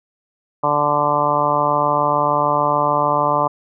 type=harmonic tone; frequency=146.83 Hz; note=D3; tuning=in tune; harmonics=1 / 2 / 3 / 4 / 5 / 6 / 7 / 8; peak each=-28 / -28 / -28 / -21 / -24 / -21 / -19 / -22 dBFS; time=0.63-3.48 s; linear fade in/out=10 ms; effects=none